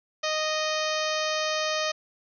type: harmonic tone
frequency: 620 Hz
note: D#5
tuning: 6 cents flat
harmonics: 1 / 2 / 3 / 4 / 5 / 6 / 7 / 8 / 9 / 10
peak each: -29 / -32 / -34 / -35 / -36 / -37 / -37 / -38 / -39 / -39 dBFS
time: 0.23-1.92 s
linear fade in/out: 10 ms
effects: none